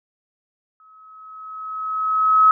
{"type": "tone with exponential growth", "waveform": "sine", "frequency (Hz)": 1282, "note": "E6", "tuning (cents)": -49, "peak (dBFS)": -8, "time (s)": [0.8, 2.51], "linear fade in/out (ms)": 1, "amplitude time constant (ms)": 370, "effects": []}